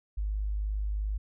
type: tone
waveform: sine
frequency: 51.4 Hz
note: G#1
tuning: 17 cents flat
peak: -28 dBFS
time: 0.17-1.18 s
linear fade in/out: 10 ms
effects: none